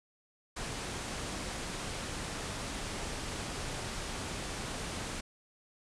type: low-pass noise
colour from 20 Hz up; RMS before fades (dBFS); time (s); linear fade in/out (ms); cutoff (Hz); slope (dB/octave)
pink; -39; 0.56-5.21; 10; 9900; 48
effects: none